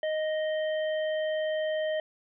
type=harmonic tone; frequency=622.3 Hz; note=D#5; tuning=in tune; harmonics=1 / 3 / 5; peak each=-27 / -38 / -42 dBFS; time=0.03-2 s; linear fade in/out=2 ms; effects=none